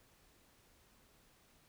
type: silence
effects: pink hiss -68 dBFS RMS until 1.68 s